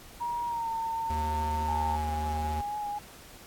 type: tone with pitch glide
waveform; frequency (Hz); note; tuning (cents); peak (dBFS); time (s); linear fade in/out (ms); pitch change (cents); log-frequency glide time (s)
sine; 950 to 906.6; A#5 to A#5; +33 to -48; -29; 0.2-1.97; 20; -81; 0.47-0.7
type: tone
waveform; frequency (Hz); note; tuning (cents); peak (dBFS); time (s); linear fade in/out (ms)
square; 76.8; D#2; -22; -32; 1.1-2.61; 0
type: tone with vibrato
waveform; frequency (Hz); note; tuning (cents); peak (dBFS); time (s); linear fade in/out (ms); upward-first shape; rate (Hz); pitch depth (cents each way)
sine; 830.6; G#5; 0; -31; 1.68-2.99; 10; triangle; 3.9; 26
effects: pink hiss -50 dBFS RMS until 3.46 s + AAC 64 kbps